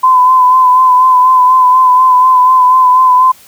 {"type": "tone with vibrato", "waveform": "sine", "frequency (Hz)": 1016, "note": "B5", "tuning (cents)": 49, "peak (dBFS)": -3, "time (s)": [0.03, 3.32], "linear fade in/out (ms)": 10, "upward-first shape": "sine", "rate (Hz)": 4.1, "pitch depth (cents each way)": 30, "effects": ["white hiss -40 dBFS RMS until 3.47 s"]}